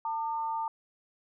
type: tone pair together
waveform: sine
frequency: 901 / 1206.9 Hz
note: A5 / D6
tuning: +41 / +47 cents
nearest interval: perfect fourth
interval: 506 cents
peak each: -30 / -39 dBFS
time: 0.05-0.68 s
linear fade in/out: 2 ms
effects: none